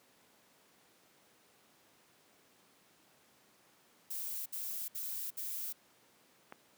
violet noise bursts, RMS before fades -40 dBFS, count 4, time 4.1-5.729 s, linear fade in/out 10 ms, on 360 ms, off 63 ms
click, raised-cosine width 0.5 ms, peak -31 dBFS, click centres 6.524 s
effects pink hiss -66 dBFS RMS until 6.77 s + high-pass 200 Hz 12 dB/octave

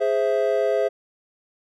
triangle chord, Ab augmented, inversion none, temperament equal, 415.3 / 523.3 / 659.3 Hz, Ab4 / C5 / E5, 0 / 0 / 0 cents, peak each -21 dBFS, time 0-0.89 s, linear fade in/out 20 ms, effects none

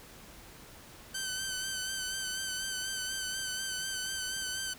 10% pulse tone with vibrato, 1534 Hz, G6, 38 cents flat, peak -25 dBFS, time 1.14-4.74 s, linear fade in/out 10 ms, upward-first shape sine, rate 4.1 Hz, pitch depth 31 cents each way, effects pink hiss -52 dBFS RMS until 4.78 s

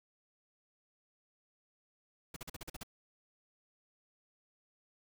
pink noise bursts, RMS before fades -44 dBFS, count 8, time 2.34-2.833 s, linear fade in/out 5 ms, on 24 ms, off 43 ms, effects none

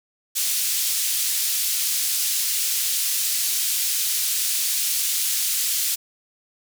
white band-pass noise, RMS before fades -23 dBFS, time 0.35-5.96 s, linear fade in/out 20 ms, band 3400 to 15000 Hz, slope 12 dB/octave, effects none

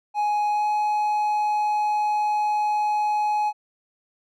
triangle tone with pitch glide, 835 to 841.8 Hz, G#5 to G#5, +9 to +23 cents, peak -18 dBFS, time 0.14-3.53 s, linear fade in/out 50 ms, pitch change +14 cents, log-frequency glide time 0.51-0.66 s, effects none

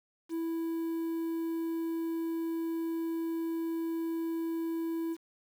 triangle tone with quantisation, 329.6 Hz, E4, in tune, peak -29 dBFS, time 0.29-5.17 s, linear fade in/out 50 ms, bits 9, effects none

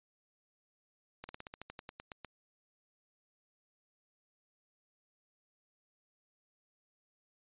slowing click train, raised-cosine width 0.3 ms, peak -28 dBFS, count 13, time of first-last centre 1.24-2.247 s, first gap 50 ms, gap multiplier 1.09, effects resampled to 8000 Hz

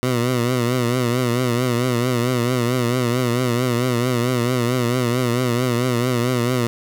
15% pulse tone with vibrato, 122.9 Hz, B2, 8 cents flat, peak -11 dBFS, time 0.03-6.67 s, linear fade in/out 0 ms, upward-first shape triangle, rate 4.5 Hz, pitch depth 95 cents each way, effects none

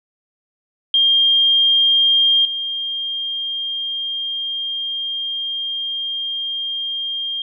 sine tone with level steps, 3209 Hz, G7, 40 cents sharp, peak -11 / -21 dBFS, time 0.94-7.42 s, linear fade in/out 2 ms, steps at 2.45 s, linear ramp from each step 2 ms, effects none

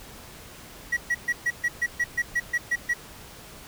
triangle tone bursts, 1923 Hz, B6, 47 cents flat, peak -19 dBFS, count 12, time 0.92-2.938 s, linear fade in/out 10 ms, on 49 ms, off 130 ms, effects pink hiss -45 dBFS RMS until 3.67 s

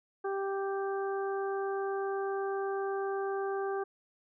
harmonic tone, 392 Hz, G4, in tune, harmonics 1 / 2 / 3 / 4, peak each -32 / -38 / -42 / -44 dBFS, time 0.24-3.84 s, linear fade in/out 10 ms, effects none

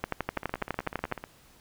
two click trains, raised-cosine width 0.5 ms, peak -13 / -22 dBFS, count 14 / 15, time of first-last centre 0.04-1.123 / 0.37-1.24 s, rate 12 / 16.1 Hz, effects pink hiss -58 dBFS RMS until 1.6 s

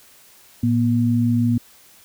sine tone pair together, 113.03 / 239.5 Hz, A2 / A#3, +47 / +47 cents, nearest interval octave + minor second, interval 1300 cents, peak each -19 / -17 dBFS, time 0.63-1.58 s, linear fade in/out 5 ms, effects white hiss -50 dBFS RMS until 2.04 s

